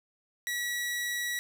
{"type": "tone", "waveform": "sawtooth", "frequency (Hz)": 1933, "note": "B6", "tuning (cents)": -38, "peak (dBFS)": -27, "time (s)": [0.47, 1.39], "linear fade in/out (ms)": 0, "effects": []}